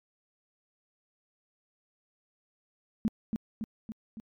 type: tone with echo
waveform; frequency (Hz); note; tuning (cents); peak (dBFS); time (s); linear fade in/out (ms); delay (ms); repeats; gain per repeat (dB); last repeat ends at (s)
sine; 219.9; A3; -1; -23; 3.05-3.08; 0; 280; 4; -4; 4.2
effects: MP3 96 kbps